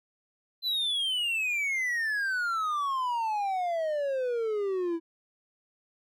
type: exponential sweep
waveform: triangle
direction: down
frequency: 4074 to 326.1 Hz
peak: -25 dBFS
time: 0.62-5 s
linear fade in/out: 50 ms
effects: none